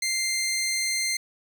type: tone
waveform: 15% pulse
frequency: 2093 Hz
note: C7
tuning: in tune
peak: -18 dBFS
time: 0.02-1.17 s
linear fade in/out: 5 ms
effects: none